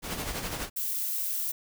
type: noise with tremolo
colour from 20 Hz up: pink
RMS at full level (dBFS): -32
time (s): 0.02-0.7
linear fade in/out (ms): 50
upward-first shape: sine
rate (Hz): 12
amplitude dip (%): 50
type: noise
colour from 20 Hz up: violet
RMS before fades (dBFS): -31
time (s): 0.76-1.52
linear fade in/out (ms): 10
effects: none